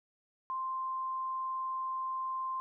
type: tone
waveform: sine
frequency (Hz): 1046.5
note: C6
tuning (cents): 0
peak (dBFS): -33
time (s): 0.5-2.6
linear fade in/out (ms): 0
effects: none